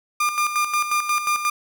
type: tone with tremolo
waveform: 30% pulse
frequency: 1203 Hz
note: D6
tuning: 41 cents sharp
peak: -15 dBFS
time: 0.2-1.5 s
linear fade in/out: 5 ms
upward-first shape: square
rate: 5.6 Hz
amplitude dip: 60%
effects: none